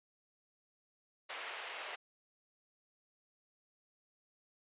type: band-pass noise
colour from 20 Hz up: white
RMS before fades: -45 dBFS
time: 1.29-1.96 s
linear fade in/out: 10 ms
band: 470 to 3100 Hz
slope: 24 dB/octave
effects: resampled to 8000 Hz